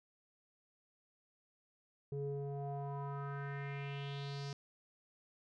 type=tone with low-pass filter sweep; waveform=square; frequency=140.6 Hz; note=C#3; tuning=25 cents sharp; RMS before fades=-42 dBFS; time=2.12-4.53 s; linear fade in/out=2 ms; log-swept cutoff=370 to 5400 Hz; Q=3.8; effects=none